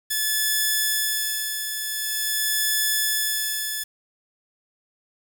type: tone with tremolo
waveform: 5% pulse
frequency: 1729 Hz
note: A6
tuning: 31 cents flat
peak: -9 dBFS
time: 0.1-3.84 s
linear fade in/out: 10 ms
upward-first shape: sine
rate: 0.46 Hz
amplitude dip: 55%
effects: 7-bit